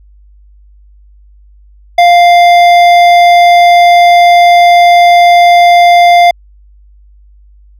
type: tone with hard clipping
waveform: triangle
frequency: 698 Hz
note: F5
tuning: 1 cent flat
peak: -3 dBFS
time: 1.98-6.31 s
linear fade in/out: 5 ms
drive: 15 dB
effects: added 50 Hz sine -37 dBFS peak until 7.79 s